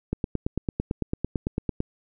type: click train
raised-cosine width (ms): 3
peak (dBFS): -12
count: 16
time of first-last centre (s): 0.13-1.804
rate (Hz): 8.96
effects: none